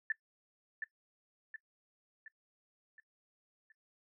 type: tone with echo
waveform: sine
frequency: 1760 Hz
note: A6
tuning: in tune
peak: -30 dBFS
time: 0.1-0.12 s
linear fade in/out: 2 ms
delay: 720 ms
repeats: 5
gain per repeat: -6 dB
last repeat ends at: 3.72 s
effects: noise-tail reverb RT60 0.1 s tail -19 dB re dry